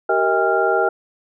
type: tone cluster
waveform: sine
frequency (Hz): 384.5 / 465.8 / 640 / 805 / 1389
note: G4 / A#4 / D#5 / G5 / F6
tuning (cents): -33 / -1 / +49 / +46 / -10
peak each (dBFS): -21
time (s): 0.09-0.89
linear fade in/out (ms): 5
effects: none